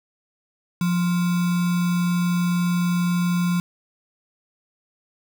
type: tone with sample-and-hold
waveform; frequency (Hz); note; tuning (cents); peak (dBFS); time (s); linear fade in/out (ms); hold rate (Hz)
sine; 176; F3; +14; -18; 0.81-3.6; 2; 1225
effects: none